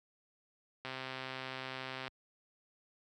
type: click train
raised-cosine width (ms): 0.3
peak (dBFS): -25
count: 162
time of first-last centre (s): 0.85-2.079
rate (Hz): 131
effects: high-pass 60 Hz 12 dB/octave